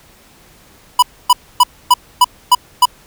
square tone bursts, 987.8 Hz, B5, in tune, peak -5 dBFS, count 7, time 0.99-2.855 s, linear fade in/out 5 ms, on 35 ms, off 270 ms, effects pink hiss -46 dBFS RMS until 3.06 s

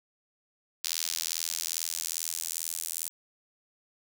sawtooth tone with high-pass filter sweep, 82.41 Hz, E2, in tune, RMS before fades -34 dBFS, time 0.84-3.09 s, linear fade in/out 0 ms, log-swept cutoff 4800 to 8400 Hz, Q 1.3, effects none

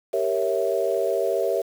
sine chord, G diminished seventh, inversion none, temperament equal, 392 / 466.2 / 554.4 / 659.3 Hz, G4 / Bb4 / Db5 / Fb5, 0 / 0 / 0 / 0 cents, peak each -26 dBFS, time 0.13-1.62 s, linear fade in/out 10 ms, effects 7-bit

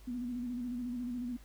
sine tone with vibrato, 244.4 Hz, B3, 18 cents flat, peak -35 dBFS, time 0.07-1.37 s, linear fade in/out 10 ms, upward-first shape square, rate 14 Hz, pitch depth 42 cents each way, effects added 50 Hz sine -52 dBFS peak until 1.44 s + pink hiss -62 dBFS RMS until 1.44 s

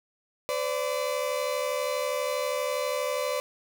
35% pulse tone pair together, 509 / 581.4 Hz, C5 / D5, -48 / -18 cents, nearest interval major second, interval 230 cents, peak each -28 / -28 dBFS, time 0.49-3.4 s, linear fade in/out 0 ms, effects none

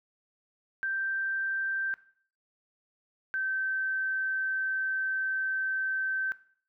sine tone pair in turn, 1568 / 1547.3 Hz, G6 / G6, 0 / -23 cents, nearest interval unison, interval 23 cents, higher first, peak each -28 dBFS, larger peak neither, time 0.83-1.94 / 3.34-6.32 s, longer second, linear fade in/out 0 ms, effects noise-tail reverb RT60 0.5 s tail -17 dB re dry

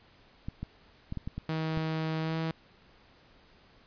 clicks, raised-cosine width 5 ms, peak -23 dBFS, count 7, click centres 0.485 / 0.63 / 1.124 / 1.173 / 1.275 / 1.38 / 1.774 s
sawtooth tone with pitch glide, 159.1 to 161.88 Hz, D#3 to E3, +39 to -31 cents, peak -26 dBFS, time 1.49-2.51 s, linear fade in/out 0 ms, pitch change +30 cents, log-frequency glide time 2.2-2.37 s
effects pink hiss -60 dBFS RMS until 3.86 s + resampled to 11025 Hz

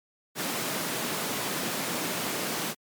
pink high-pass noise, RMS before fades -31 dBFS, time 0.35-2.75 s, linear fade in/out 50 ms, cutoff 160 Hz, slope 24 dB/octave, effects MP3 96 kbps

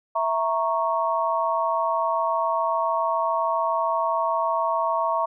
sine chord, A# diminished, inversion second, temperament equal with one note detuned, 659.3 / 932.3 / 1104.9 Hz, E5 / A#5 / C#6, 0 / 0 / -6 cents, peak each -25 dBFS, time 0.15-5.26 s, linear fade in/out 10 ms, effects none

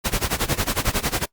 pink noise with tremolo, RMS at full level -20 dBFS, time 0.04-1.26 s, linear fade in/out 20 ms, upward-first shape sine, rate 11 Hz, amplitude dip 90%, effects noise-tail reverb RT60 0.1 s tail -23 dB re dry + Opus 48 kbps

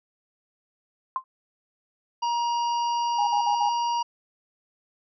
sine tone with exponential decay, 1046.5 Hz, C6, in tune, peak -19 dBFS, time 1.16-1.24 s, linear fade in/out 1 ms, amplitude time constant 16 ms
harmonic tone, 947 Hz, A#5, 27 cents sharp, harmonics 1 / 3 / 5 / 6, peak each -23 / -37 / -39 / -43 dBFS, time 2.22-4.03 s, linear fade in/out 10 ms
sine tone bursts, 825 Hz, G#5, 12 cents flat, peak -22 dBFS, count 4, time 3.18-3.695 s, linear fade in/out 10 ms, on 95 ms, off 45 ms
effects none

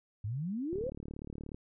sine exponential sweep, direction up, 96.9 to 556 Hz, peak -33 dBFS, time 0.24-0.9 s, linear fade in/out 5 ms
click train, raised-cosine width 3 ms, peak -30 dBFS, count 31, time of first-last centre 0.73-1.545 s, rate 36.8 Hz
effects none

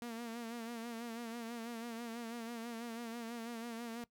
sawtooth tone with vibrato, 232.3 Hz, A#3, 6 cents flat, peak -38 dBFS, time 0.02-4.04 s, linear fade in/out 0 ms, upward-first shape sine, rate 6.1 Hz, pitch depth 57 cents each way, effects noise-tail reverb RT60 0.1 s tail -20 dB re dry

